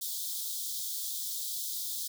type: high-pass noise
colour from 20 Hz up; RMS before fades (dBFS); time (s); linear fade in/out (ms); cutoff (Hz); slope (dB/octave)
white; -36; 0.01-2.08; 10; 3300; 96
effects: none